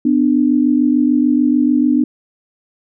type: tone pair together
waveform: sine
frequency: 250 / 296.8 Hz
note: B3 / D4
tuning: +21 / +18 cents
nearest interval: minor third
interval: 297 cents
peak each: -13 dBFS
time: 0.05-2.04 s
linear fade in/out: 5 ms
effects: none